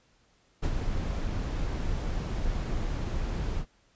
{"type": "noise with ADSR envelope", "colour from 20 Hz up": "brown", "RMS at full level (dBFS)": -25, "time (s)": [0.62, 3.66], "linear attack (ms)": 18, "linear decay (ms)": 61, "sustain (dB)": -5, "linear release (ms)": 81, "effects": ["pink hiss -66 dBFS RMS until 3.95 s", "resampled to 16000 Hz"]}